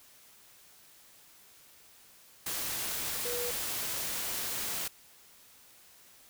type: tone in noise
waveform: sine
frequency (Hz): 484.8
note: B4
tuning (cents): -32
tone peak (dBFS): -35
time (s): 3.25-3.51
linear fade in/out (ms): 5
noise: white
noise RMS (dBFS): -35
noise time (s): 2.46-4.88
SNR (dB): -3
effects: white hiss -58 dBFS RMS until 6.29 s